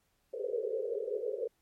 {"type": "band-pass noise", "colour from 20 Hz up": "white", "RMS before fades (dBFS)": -35, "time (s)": [0.33, 1.48], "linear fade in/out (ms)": 10, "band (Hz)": [400, 530], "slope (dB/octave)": 96, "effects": ["pink hiss -75 dBFS RMS until 1.61 s", "MP3 64 kbps"]}